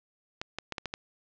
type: clicks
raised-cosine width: 0.2 ms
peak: -16 dBFS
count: 6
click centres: 0.415 / 0.586 / 0.723 / 0.782 / 0.857 / 0.939 s
effects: low-pass 5000 Hz 12 dB/octave